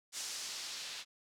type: noise with low-pass filter sweep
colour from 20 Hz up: blue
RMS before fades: -43 dBFS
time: 0.12-1.05 s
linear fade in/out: 50 ms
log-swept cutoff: 6500 to 4000 Hz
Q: 1.3
effects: none